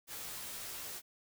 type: noise with comb filter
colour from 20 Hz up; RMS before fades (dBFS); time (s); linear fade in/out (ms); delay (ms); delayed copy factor
white; -44; 0.07-1.02; 50; 15; -0.75
effects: none